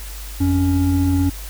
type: tone pair together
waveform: triangle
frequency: 88.1 / 279.7 Hz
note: F2 / C#4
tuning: +16 / +16 cents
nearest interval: octave + minor sixth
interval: 2000 cents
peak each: -15 dBFS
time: 0.4-1.3 s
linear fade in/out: 10 ms
effects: added 50 Hz sine -30 dBFS peak until 1.49 s + white hiss -37 dBFS RMS until 1.49 s